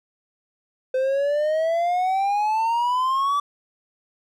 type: exponential sweep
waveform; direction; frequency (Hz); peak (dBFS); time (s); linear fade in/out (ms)
triangle; up; 513 to 1161; -17; 0.94-3.4; 5
effects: none